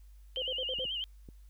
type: tone with vibrato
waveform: sine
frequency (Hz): 2994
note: F#7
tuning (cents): +20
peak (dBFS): -33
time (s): 0.36-1.04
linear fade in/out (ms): 0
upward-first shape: sine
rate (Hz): 9.2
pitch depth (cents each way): 110
type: tone bursts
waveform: sine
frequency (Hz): 515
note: C5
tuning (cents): -28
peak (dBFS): -36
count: 5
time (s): 0.37-0.845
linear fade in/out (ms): 2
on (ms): 51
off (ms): 55
type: clicks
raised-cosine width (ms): 3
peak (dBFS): -36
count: 3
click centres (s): 0.787 / 0.853 / 1.288
effects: added 50 Hz sine -51 dBFS peak until 1.49 s + white hiss -72 dBFS RMS until 1.49 s